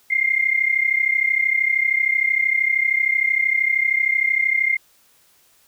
sine tone pair together, 2095 / 2128 Hz, C7 / C7, +2 / +29 cents, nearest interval unison, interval 27 cents, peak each -19 dBFS, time 0.1-4.77 s, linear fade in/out 10 ms, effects white hiss -57 dBFS RMS until 5.67 s

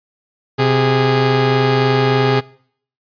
sawtooth tone pair together, 129.5 / 411.9 Hz, C3 / G#4, -17 / -14 cents, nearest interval octave + minor sixth, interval 2003 cents, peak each -11 dBFS, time 0.58-2.41 s, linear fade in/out 20 ms, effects noise-tail reverb RT60 0.6 s tail -22 dB re dry + resampled to 11025 Hz

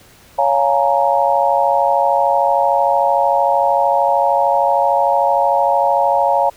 sine chord, Bb minor seventh, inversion first, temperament just, 559.4 / 699.2 / 839.1 / 932.3 Hz, Db5 / F5 / Ab5 / Bb5, +16 / +2 / +18 / 0 cents, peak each -17 dBFS, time 0.38-6.5 s, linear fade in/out 10 ms, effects pink hiss -46 dBFS RMS until 6.56 s

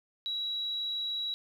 sine tone, 3889 Hz, B7, 27 cents flat, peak -31 dBFS, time 0.26-1.34 s, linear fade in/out 0 ms, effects 10-bit

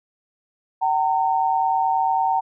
sine tone pair together, 764.9 / 914 Hz, G5 / A#5, -43 / -34 cents, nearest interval minor third, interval 309 cents, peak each -20 dBFS, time 0.81-2.41 s, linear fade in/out 20 ms, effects none

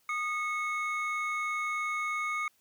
triangle tone pair together, 1229.9 / 2193 Hz, D#6 / C#7, -20 / -19 cents, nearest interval minor seventh, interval 1001 cents, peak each -31 / -31 dBFS, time 0.09-2.48 s, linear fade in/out 2 ms, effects white hiss -69 dBFS RMS until 2.6 s

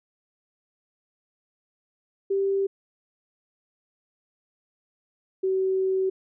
sine tone pair in turn, 392 / 379.5 Hz, G4 / F#4, 0 / +44 cents, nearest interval minor second, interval 56 cents, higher first, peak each -21 dBFS, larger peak neither, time 2.3-2.67 / 5.43-6.1 s, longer second, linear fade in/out 10 ms, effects none

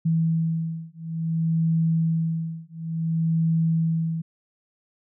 sine beating tone pair, 162.9 / 163.47 Hz, E3 / E3, -20 / -14 cents, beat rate 0.57 Hz, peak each -24 / -24 dBFS, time 0.05-4.22 s, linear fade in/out 10 ms, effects none

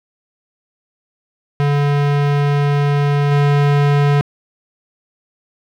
square tone with level steps, 143.8 Hz, D3, 36 cents flat, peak -13 / -11 dBFS, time 1.6-4.21 s, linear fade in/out 0 ms, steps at 3.31 s, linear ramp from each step 10 ms, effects low-pass 3000 Hz 12 dB/octave + 7-bit

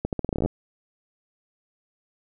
accelerating click train, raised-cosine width 2 ms, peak -12 dBFS, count 13, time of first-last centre 0.05-0.46 s, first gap 78 ms, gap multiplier 0.83, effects none

